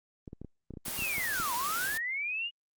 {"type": "clicks", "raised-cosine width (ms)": 3, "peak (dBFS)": -29, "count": 12, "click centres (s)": [0.278, 0.331, 0.416, 0.447, 0.707, 0.738, 0.772, 0.882, 0.991, 1.023, 1.182, 1.4]}
{"type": "noise", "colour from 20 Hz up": "white", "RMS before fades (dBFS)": -36, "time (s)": [0.85, 1.98], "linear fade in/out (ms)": 10}
{"type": "linear two-way sweep", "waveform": "sine", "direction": "down then up", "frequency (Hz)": [2903, 918, 2903], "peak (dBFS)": -31, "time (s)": [0.96, 2.51], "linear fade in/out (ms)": 50, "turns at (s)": 1.54}
{"effects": ["Opus 24 kbps"]}